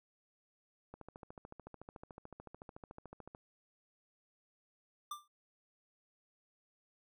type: click train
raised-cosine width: 1 ms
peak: -35 dBFS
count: 34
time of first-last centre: 0.94-3.349 s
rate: 13.7 Hz
type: tone with exponential decay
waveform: square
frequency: 1185 Hz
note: D6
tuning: 15 cents sharp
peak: -38 dBFS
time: 5.11-5.28 s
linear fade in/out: 5 ms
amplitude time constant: 35 ms
effects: none